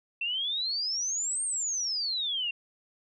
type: exponential two-way sweep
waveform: sine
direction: up then down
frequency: 2665 to 8790 to 2718 Hz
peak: -28 dBFS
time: 0.21-2.51 s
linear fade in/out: 5 ms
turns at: 1.44 s
effects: none

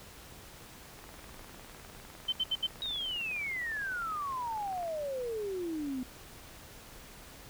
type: click train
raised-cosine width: 0.5 ms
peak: -35 dBFS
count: 78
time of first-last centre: 0.99-4.879 s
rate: 19.8 Hz
type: tone bursts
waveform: sine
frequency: 3083 Hz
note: G7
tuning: 29 cents flat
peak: -27 dBFS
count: 4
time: 2.28-2.67 s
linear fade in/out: 10 ms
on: 45 ms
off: 70 ms
type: exponential sweep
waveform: sine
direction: down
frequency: 3831 to 248.8 Hz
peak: -33 dBFS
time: 2.82-6.03 s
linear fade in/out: 0 ms
effects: pink hiss -51 dBFS RMS until 7.49 s

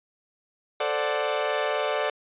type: chord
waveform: sawtooth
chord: D dominant seventh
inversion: second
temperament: equal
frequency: 440 / 523.3 / 587.3 / 740 Hz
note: A4 / C5 / D5 / F#5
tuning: 0 / 0 / 0 / 0 cents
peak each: -26 / -28 / -23 / -28 dBFS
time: 0.8-2.1 s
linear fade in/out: 5 ms
effects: resampled to 8000 Hz

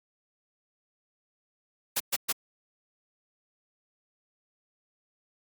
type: noise bursts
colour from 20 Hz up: white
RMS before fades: -27 dBFS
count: 3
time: 1.96-2.326 s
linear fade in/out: 10 ms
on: 42 ms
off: 120 ms
effects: high-pass 150 Hz 12 dB/octave + Opus 48 kbps

